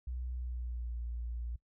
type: tone with pitch glide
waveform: sine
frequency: 62 to 58.83 Hz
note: B1 to A#1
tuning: +7 to +17 cents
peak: -36 dBFS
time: 0.07-1.56 s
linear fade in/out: 5 ms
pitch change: -90 cents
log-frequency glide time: 0.34-0.94 s
effects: noise-tail reverb RT60 0.1 s tail -20 dB re dry